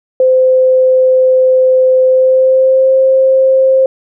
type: tone with pitch glide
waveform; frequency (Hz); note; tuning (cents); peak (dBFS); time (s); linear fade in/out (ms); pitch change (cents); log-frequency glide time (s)
sine; 516 to 527.8; C5 to C5; -24 to +15; -5; 0.2-3.86; 2; +39; 2.05-2.94
effects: none